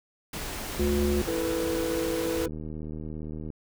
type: noise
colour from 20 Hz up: pink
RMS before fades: -35 dBFS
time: 0.33-2.46 s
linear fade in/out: 5 ms
type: harmonic tone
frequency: 71.8 Hz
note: D2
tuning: 39 cents flat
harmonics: 1 / 3 / 5 / 7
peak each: -28 / -28 / -26 / -36 dBFS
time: 0.79-1.22 s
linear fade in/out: 5 ms
type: chord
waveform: triangle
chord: E suspended fourth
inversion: none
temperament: equal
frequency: 329.6 / 440 / 493.9 Hz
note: E4 / A4 / B4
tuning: 0 / 0 / 0 cents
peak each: -28 / -32 / -28 dBFS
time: 1.27-2.48 s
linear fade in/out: 10 ms
type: click train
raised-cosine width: 3 ms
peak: -25 dBFS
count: 81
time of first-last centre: 2.47-3.502 s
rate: 77.5 Hz
effects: none